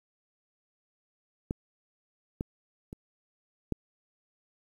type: clicks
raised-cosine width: 3 ms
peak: -17 / -18 / -27 / -16 dBFS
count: 4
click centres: 1.509 / 2.409 / 2.929 / 3.723 s
effects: 9-bit